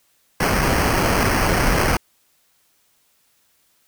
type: noise with sample-and-hold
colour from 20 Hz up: pink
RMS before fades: -18 dBFS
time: 0.4-1.97 s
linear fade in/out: 5 ms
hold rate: 3675 Hz
effects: white hiss -62 dBFS RMS until 3.87 s